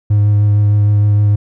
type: tone with vibrato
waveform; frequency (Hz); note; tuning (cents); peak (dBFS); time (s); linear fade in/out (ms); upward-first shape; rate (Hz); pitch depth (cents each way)
triangle; 103.6; G#2; -4; -5; 0.1-1.36; 10; triangle; 6.5; 16
effects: tanh soft clip ceiling -2 dBFS